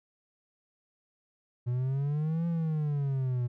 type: exponential two-way sweep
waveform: triangle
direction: up then down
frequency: 120 to 170.8 to 120 Hz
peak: -25 dBFS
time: 1.66-3.48 s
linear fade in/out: 20 ms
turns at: 2.47 s
effects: none